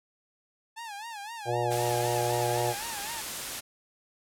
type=tone with vibrato; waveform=sawtooth; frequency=866 Hz; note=A5; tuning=28 cents flat; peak=-34 dBFS; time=0.76-3.22 s; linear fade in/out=20 ms; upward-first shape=sine; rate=3.9 Hz; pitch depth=140 cents each way
type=harmonic tone; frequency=120 Hz; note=B2; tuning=49 cents flat; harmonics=1 / 3 / 4 / 5 / 6 / 7; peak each=-33 / -33 / -33 / -33 / -33 / -33 dBFS; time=1.45-2.75 s; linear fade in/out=50 ms
type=noise; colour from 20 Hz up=white; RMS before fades=-35 dBFS; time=1.7-3.61 s; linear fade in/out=20 ms
effects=low-pass 12000 Hz 12 dB/octave